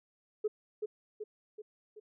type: tone with echo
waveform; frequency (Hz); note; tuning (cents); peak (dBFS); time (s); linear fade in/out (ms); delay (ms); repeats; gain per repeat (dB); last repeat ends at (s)
sine; 425; G#4; +40; -27; 0.44-0.48; 10; 380; 4; -5; 2
effects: tanh soft clip ceiling -23 dBFS